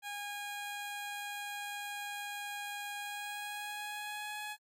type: tone with pitch glide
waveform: 15% pulse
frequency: 818 to 841.5 Hz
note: G#5 to G#5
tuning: -26 to +23 cents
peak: -33 dBFS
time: 0.02-4.57 s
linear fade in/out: 50 ms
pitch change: +49 cents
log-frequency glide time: 2.97-4.38 s
effects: AAC 48 kbps